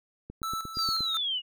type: click train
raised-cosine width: 3 ms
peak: -27 dBFS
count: 7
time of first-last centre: 0.3-1.007 s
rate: 8.49 Hz
type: tone with tremolo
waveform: square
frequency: 1318.5 Hz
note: E6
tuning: in tune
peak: -31 dBFS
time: 0.43-1.17 s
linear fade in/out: 0 ms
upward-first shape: square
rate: 2.8 Hz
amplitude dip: 60%
type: linear sweep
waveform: sine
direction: down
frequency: 4891 to 2833 Hz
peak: -27 dBFS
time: 0.74-1.42 s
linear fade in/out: 50 ms
effects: none